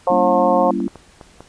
harmonic tone, 179.4 Hz, F3, 47 cents sharp, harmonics 3 / 4 / 5 / 6, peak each -16 / -18 / -20 / -22 dBFS, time 0.07-0.71 s, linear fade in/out 2 ms
sine chord, G diminished seventh, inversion none, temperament just, 196 / 235.2 / 282.2 / 338.7 Hz, G3 / Bb3 / Db4 / Fb4, 0 / +16 / +31 / +47 cents, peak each -24 dBFS, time 0.1-0.88 s, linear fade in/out 5 ms
clicks, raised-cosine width 1 ms, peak -22 dBFS, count 5, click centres 0.803 / 0.88 / 0.957 / 1.212 / 1.406 s
effects pink hiss -49 dBFS RMS until 1.48 s + resampled to 22050 Hz

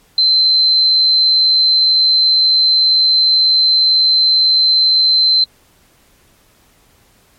sine tone, 4089 Hz, C8, 41 cents flat, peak -8 dBFS, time 0.18-5.44 s, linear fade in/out 2 ms, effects pink hiss -52 dBFS RMS until 7.38 s + MP3 64 kbps

